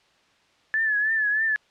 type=tone with vibrato; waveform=sine; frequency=1731 Hz; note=A6; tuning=29 cents flat; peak=-20 dBFS; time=0.74-1.56 s; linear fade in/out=0 ms; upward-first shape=triangle; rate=3.2 Hz; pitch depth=78 cents each way; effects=white hiss -61 dBFS RMS until 1.7 s + low-pass 4000 Hz 12 dB/octave